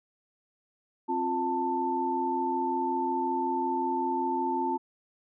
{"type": "tone cluster", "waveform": "sine", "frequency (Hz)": [264.6, 350, 887], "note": ["C4", "F4", "A5"], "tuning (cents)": [20, 4, 14], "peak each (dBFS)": [-33, -32, -28], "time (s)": [1.08, 4.78], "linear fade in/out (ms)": 20, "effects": []}